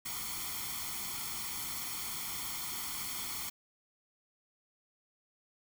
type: noise with comb filter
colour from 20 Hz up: white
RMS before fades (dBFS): -39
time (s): 0.05-3.5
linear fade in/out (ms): 10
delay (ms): 0.91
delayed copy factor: +0.75
effects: none